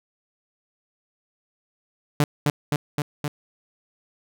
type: tone with echo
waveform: sawtooth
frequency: 146.83 Hz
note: D3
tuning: in tune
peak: -12 dBFS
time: 2.2-2.24 s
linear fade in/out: 2 ms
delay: 260 ms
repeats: 4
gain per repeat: -2 dB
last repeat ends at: 3.28 s
effects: none